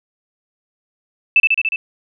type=tone with echo; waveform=sine; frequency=2637 Hz; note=E7; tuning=in tune; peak=-7 dBFS; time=1.36-1.4 s; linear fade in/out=2 ms; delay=72 ms; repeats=5; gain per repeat=-2 dB; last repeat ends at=1.76 s; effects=none